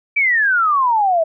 sine exponential sweep, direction down, 2349 to 631 Hz, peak -12 dBFS, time 0.16-1.24 s, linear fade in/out 10 ms, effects none

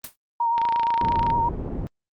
white noise with exponential decay, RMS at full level -30 dBFS, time 0.04-0.16 s, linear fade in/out 2 ms, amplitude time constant 24 ms
sine tone with vibrato, 932.3 Hz, A#5, in tune, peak -19 dBFS, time 0.4-1.49 s, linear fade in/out 5 ms, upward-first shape sine, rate 8.6 Hz, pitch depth 28 cents each way
click train, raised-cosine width 0.3 ms, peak -15 dBFS, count 21, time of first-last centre 0.58-1.302 s, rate 27.7 Hz
pink low-pass noise, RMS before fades -29 dBFS, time 1.01-1.87 s, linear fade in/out 0 ms, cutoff 450 Hz, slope 12 dB/octave
effects Opus 24 kbps

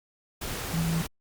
sine tone in noise, 164.81 Hz, E3, in tune, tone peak -25 dBFS, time 0.73-1.02 s, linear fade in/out 10 ms, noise pink, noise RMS -34 dBFS, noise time 0.41-1.07 s, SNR +6 dB, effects Opus 48 kbps

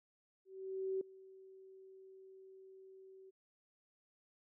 sine tone with ADSR envelope, 381.6 Hz, G4, 47 cents flat, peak -34 dBFS, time 0.45-3.31 s, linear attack 560 ms, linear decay 3 ms, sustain -21 dB, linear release 19 ms, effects none

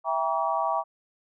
sine chord, E diminished seventh, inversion none, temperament just, 659.3 / 791.1 / 949.3 / 1139.2 Hz, E5 / G5 / Bb5 / Db6, 0 / +16 / +31 / +47 cents, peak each -29 dBFS, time 0.04-0.84 s, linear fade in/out 50 ms, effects none

